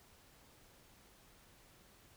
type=silence; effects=pink hiss -64 dBFS RMS until 2.16 s